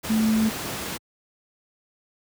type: tone in noise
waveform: sine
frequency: 220 Hz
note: A3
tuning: in tune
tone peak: -18 dBFS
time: 0.09-0.5 s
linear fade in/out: 20 ms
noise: pink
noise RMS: -31 dBFS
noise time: 0.03-0.98 s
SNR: +10 dB
effects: high-pass 80 Hz 12 dB/octave